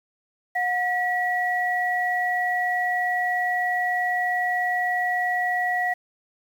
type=tone pair together; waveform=sine; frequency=724 / 1932.8 Hz; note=F#5 / B6; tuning=-38 / -38 cents; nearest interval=octave + perfect fourth; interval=1700 cents; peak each=-24 dBFS; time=0.55-5.94 s; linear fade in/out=10 ms; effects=8-bit